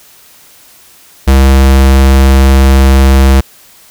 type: tone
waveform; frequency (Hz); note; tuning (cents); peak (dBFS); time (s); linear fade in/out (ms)
square; 67; C2; +42; -3; 1.27-3.41; 10
effects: white hiss -40 dBFS RMS until 3.9 s